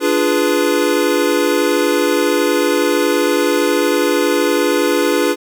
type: chord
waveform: square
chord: D diminished seventh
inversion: none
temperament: equal with one note detuned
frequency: 293.7 / 346.2 / 415.3 / 493.9 Hz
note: D4 / F4 / Ab4 / Cb5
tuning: 0 / -15 / 0 / 0 cents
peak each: -19 dBFS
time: 0-5.36 s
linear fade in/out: 50 ms
effects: none